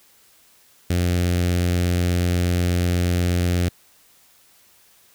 sawtooth tone with notch filter, 88.3 Hz, F2, 20 cents sharp, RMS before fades -20 dBFS, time 0.9-3.69 s, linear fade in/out 5 ms, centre 990 Hz, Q 0.99, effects white hiss -55 dBFS RMS until 5.14 s

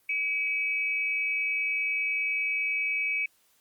sine tone pair together, 2285 / 2565 Hz, D7 / E7, -48 / -48 cents, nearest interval major second, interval 200 cents, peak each -27 / -31 dBFS, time 0.09-3.26 s, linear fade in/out 5 ms, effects white hiss -66 dBFS RMS until 3.6 s + Opus 32 kbps

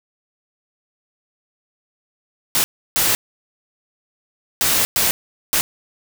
white noise bursts at uneven times, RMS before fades -17 dBFS, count 5, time 2.55-2.64 / 2.96-3.15 / 4.61-4.85 / 4.96-5.11 / 5.53-5.61 s, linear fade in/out 0 ms, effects none

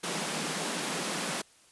pink high-pass noise, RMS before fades -33 dBFS, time 0.03-1.42 s, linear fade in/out 10 ms, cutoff 150 Hz, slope 96 dB/octave, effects white hiss -60 dBFS RMS until 1.71 s + resampled to 24000 Hz

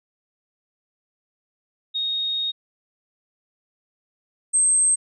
sine tone pair in turn, 3729 / 8342 Hz, A#7 / C9, 0 / -6 cents, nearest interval octave + major second, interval 1394 cents, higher second, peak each -22 / -15 dBFS, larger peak second, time 1.94-2.52 / 4.53-4.96 s, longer first, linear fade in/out 20 ms, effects none

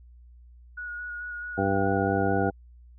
sine tone with vibrato, 1452 Hz, F#6, 33 cents flat, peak -33 dBFS, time 0.77-2.5 s, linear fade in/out 10 ms, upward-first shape square, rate 4.6 Hz, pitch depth 13 cents each way
harmonic tone, 98 Hz, G2, in tune, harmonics 1 / 2 / 3 / 4 / 5 / 7 / 8, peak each -30 / -30 / -30 / -30 / -30 / -30 / -30 dBFS, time 1.57-2.51 s, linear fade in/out 20 ms
effects added 60 Hz sine -48 dBFS peak until 2.98 s

